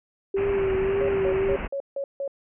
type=tone with vibrato; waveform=sine; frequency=390 Hz; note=G4; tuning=9 cents flat; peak=-21 dBFS; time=0.34-1.56 s; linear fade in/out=5 ms; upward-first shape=triangle; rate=1.8 Hz; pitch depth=44 cents each way
type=low-pass noise; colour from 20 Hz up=pink; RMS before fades=-32 dBFS; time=0.36-1.68 s; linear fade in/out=20 ms; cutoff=2800 Hz; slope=96 dB/octave
type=tone bursts; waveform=sine; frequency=554.4 Hz; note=C#5; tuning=in tune; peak=-26 dBFS; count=6; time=1.01-2.278 s; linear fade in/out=2 ms; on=78 ms; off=160 ms
effects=none